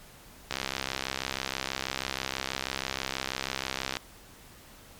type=click train; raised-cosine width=0.2 ms; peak=-12 dBFS; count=230; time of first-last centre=0.51-3.969 s; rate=66.2 Hz; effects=pink hiss -52 dBFS RMS until 4.99 s + MP3 96 kbps